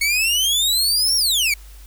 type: exponential two-way sweep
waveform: sawtooth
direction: up then down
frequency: 2200 to 5630 to 2200 Hz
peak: -13 dBFS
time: 0.01-1.54 s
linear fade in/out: 5 ms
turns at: 1.16 s
effects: added 50 Hz sine -38 dBFS peak until 1.86 s + white hiss -49 dBFS RMS until 1.86 s